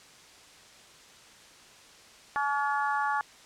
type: harmonic tone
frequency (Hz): 284.3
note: C#4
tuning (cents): +44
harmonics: 3 / 4 / 5 / 6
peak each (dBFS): -29 / -31 / -33 / -35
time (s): 2.36-3.21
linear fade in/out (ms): 0
effects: white hiss -53 dBFS RMS until 3.45 s + low-pass 7000 Hz 12 dB/octave